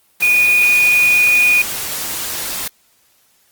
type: tone in noise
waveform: sine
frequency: 2460 Hz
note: D#7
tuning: 20 cents flat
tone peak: -9 dBFS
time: 0.22-1.62 s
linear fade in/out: 5 ms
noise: white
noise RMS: -23 dBFS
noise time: 0.2-2.68 s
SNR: +11 dB
effects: white hiss -56 dBFS RMS until 3.51 s + Opus 24 kbps